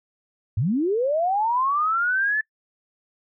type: linear sweep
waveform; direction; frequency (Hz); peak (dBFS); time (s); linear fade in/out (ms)
sine; up; 88.9 to 1760; -19; 0.57-2.41; 5
effects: noise-tail reverb RT60 0.1 s tail -24 dB re dry